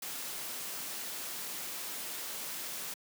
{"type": "noise", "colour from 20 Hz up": "white", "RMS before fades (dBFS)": -40, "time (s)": [0.02, 2.94], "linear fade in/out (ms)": 5, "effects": ["high-pass 150 Hz 12 dB/octave"]}